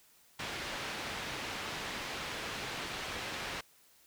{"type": "low-pass noise", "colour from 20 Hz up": "white", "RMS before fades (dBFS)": -40, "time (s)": [0.39, 3.61], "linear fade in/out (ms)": 5, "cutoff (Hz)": 3100, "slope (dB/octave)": 12, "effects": ["white hiss -64 dBFS RMS until 4.06 s"]}